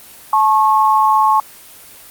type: tone pair together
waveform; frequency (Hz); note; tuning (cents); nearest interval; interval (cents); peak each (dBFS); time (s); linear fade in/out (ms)
sine; 865.9 / 1091; A5 / C#6; -28 / -28; major third; 400; -12; 0.33-1.4; 2
effects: white hiss -39 dBFS RMS until 2.1 s + Opus 24 kbps